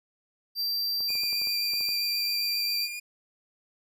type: tone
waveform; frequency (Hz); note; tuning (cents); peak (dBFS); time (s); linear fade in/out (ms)
square; 4699; D8; 0; -27; 0.55-2.89; 50
type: clicks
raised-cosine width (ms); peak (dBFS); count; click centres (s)
1; -33; 10; 1.006 / 1.104 / 1.154 / 1.235 / 1.329 / 1.417 / 1.472 / 1.736 / 1.809 / 1.889
type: tone with vibrato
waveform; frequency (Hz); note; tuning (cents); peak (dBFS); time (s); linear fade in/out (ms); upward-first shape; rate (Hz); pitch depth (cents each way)
sawtooth; 2417; D7; +49; -31; 1.08-3; 10; triangle; 7.5; 18
effects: none